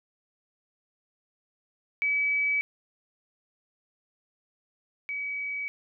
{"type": "tone pair in turn", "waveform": "sine", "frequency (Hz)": [2287, 2275], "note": ["D7", "C#7"], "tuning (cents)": [-47, 44], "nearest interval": "unison", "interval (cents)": 9, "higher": "first", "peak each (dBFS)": [-23, -30], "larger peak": "first", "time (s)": [[2.02, 2.61], [5.09, 5.68]], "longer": "neither", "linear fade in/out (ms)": 0, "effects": []}